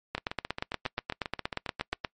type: two click trains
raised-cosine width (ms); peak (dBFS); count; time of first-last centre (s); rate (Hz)
0.3; -13 / -17; 17 / 14; 0.15-2.048 / 0.18-1.932; 8.43 / 7.42
effects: noise-tail reverb RT60 0.1 s tail -24 dB re dry + MP3 48 kbps